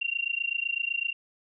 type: tone with amplitude modulation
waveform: sine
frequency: 2763 Hz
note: F7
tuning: 19 cents flat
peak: -23 dBFS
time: 0.01-1.13 s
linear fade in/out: 10 ms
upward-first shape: sine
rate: 27.9 Hz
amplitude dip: 95%
effects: none